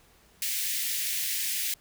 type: high-pass noise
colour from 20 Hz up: white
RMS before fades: -30 dBFS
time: 0.42-1.74 s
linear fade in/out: 2 ms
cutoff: 1800 Hz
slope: 48 dB/octave
effects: pink hiss -60 dBFS RMS until 1.8 s